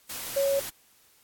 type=tone in noise; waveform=sine; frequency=554.4 Hz; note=C#5; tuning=in tune; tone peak=-22 dBFS; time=0.36-0.6 s; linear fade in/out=10 ms; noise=white; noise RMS=-36 dBFS; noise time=0.09-0.7 s; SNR=+11 dB; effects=white hiss -61 dBFS RMS until 1.23 s + AAC 64 kbps